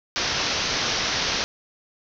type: low-pass noise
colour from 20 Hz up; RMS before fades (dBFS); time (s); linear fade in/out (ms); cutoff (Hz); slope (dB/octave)
white; -25; 0.16-1.44; 0; 6100; 96
effects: none